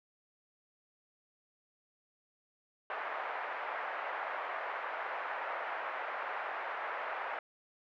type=band-pass noise; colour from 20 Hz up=pink; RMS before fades=-39 dBFS; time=2.9-7.39 s; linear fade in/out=2 ms; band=620 to 2000 Hz; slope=24 dB/octave; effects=none

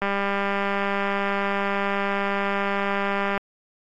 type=click train; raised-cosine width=0.5 ms; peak=-10 dBFS; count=669; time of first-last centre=0.02-3.377 s; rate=199 Hz; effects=AAC 64 kbps

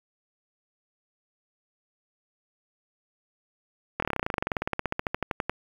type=slowing click train; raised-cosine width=0.5 ms; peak=-11 dBFS; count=30; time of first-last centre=4-5.496 s; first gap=24 ms; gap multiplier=1.05; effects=7-bit

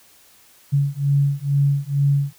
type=beating tone pair; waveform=sine; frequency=140 / 142.2 Hz; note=C#3 / C#3; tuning=+18 / +45 cents; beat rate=2.2 Hz; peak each=-19 dBFS; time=0.72-2.33 s; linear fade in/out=20 ms; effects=white hiss -52 dBFS RMS until 2.38 s

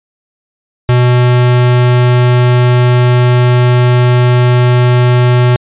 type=tone; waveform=square; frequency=123.47 Hz; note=B2; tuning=in tune; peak=-6 dBFS; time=0.89-5.56 s; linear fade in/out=0 ms; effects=resampled to 8000 Hz

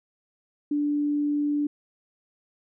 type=tone; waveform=sine; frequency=292.6 Hz; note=D4; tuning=6 cents flat; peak=-22 dBFS; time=0.71-1.67 s; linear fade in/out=5 ms; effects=none

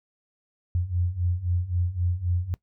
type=beating tone pair; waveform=sine; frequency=86.3 / 90.1 Hz; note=F2 / F#2; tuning=-20 / -45 cents; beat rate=3.8 Hz; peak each=-28 / -25 dBFS; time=0.75-2.54 s; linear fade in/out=0 ms; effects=noise-tail reverb RT60 0.1 s tail -20 dB re dry

